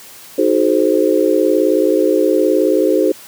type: chord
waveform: sine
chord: D# diminished seventh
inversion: none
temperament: equal with one note detuned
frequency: 311.1 / 370 / 429 / 523.3 Hz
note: D#4 / F#4 / A4 / C5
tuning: 0 / 0 / -44 / 0 cents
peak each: -16 dBFS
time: 0.38-3.12 s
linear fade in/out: 5 ms
effects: white hiss -38 dBFS RMS until 3.27 s + high-pass 100 Hz 12 dB/octave